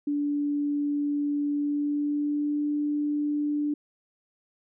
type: tone with pitch glide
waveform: sine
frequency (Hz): 290.1 to 294.5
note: D4 to D4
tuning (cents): -21 to +5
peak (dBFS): -24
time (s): 0.07-3.74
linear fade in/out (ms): 5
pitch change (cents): +26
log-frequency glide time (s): 1.51-2.64
effects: none